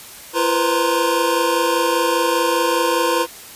square tone cluster, 340.8 / 486 / 511 / 930 / 1053 Hz, F4 / B4 / C5 / A#5 / C6, -42 / -28 / -41 / -4 / +11 cents, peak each -23 dBFS, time 0.33-3.27 s, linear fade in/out 50 ms, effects white hiss -38 dBFS RMS until 3.55 s + resampled to 32000 Hz

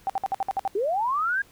sine tone bursts, 778 Hz, G5, 13 cents flat, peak -22 dBFS, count 8, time 0.07-0.677 s, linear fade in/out 0 ms, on 26 ms, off 57 ms
sine linear sweep, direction up, 370 to 1650 Hz, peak -22 dBFS, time 0.75-1.42 s, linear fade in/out 5 ms
effects pink hiss -56 dBFS RMS until 1.51 s

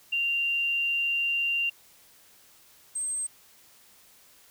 sine tone pair in turn, 2777 / 8322 Hz, F7 / C9, -10 / -10 cents, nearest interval octave + perfect fifth, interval 1900 cents, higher second, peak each -24 / -28 dBFS, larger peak first, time 0.12-1.7 / 2.95-3.27 s, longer first, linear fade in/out 10 ms, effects white hiss -57 dBFS RMS until 4.5 s

